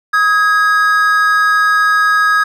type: tone pair together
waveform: triangle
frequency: 1263.1 / 1648 Hz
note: D#6 / G#6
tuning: +26 / -14 cents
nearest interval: perfect fourth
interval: 460 cents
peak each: -10 dBFS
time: 0.13-2.44 s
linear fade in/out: 10 ms
effects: none